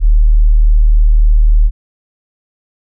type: tone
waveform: sine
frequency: 38.23 Hz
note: D#1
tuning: 30 cents flat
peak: -4 dBFS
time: 0-1.71 s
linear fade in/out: 50 ms
effects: none